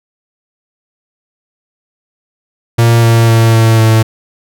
45% pulse tone with pitch steps, 116.54 / 115.2 / 113.88 / 112.57 / 111.28 Hz, A#2 / A#2 / A#2 / A2 / A2, 0 / -20 / -40 / +40 / +20 cents, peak -5 dBFS, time 2.78-4.03 s, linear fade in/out 10 ms, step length 250 ms, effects none

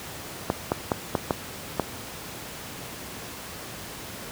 clicks, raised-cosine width 1 ms, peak -7 dBFS, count 6, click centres 0.501 / 0.719 / 0.918 / 1.152 / 1.308 / 1.797 s, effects pink hiss -38 dBFS RMS until 4.31 s + high-pass 80 Hz 12 dB/octave

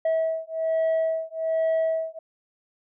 sine beating tone pair, 646 / 647.2 Hz, E5 / E5, -35 / -32 cents, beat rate 1.2 Hz, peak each -23 dBFS, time 0.05-2.19 s, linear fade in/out 5 ms, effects tanh soft clip ceiling -19 dBFS

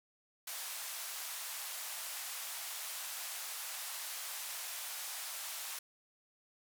white band-pass noise, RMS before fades -43 dBFS, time 0.47-5.79 s, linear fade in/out 5 ms, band 660 to 15000 Hz, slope 24 dB/octave, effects none

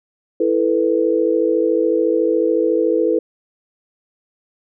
sine chord, E suspended fourth, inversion none, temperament equal, 329.6 / 440 / 493.9 Hz, E4 / A4 / B4, 0 / 0 / 0 cents, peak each -18 dBFS, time 0.4-3.19 s, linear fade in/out 5 ms, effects none

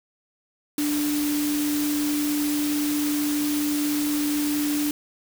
sine tone in noise, 294.8 Hz, D4, 7 cents sharp, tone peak -22 dBFS, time 0.78-4.91 s, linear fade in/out 2 ms, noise white, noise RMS -31 dBFS, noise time 0.78-4.91 s, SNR +6 dB, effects none

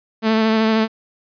sawtooth tone with vibrato, 220.7 Hz, A3, 5 cents sharp, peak -10 dBFS, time 0.22-0.88 s, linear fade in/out 50 ms, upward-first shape sine, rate 13 Hz, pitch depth 20 cents each way, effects resampled to 11025 Hz

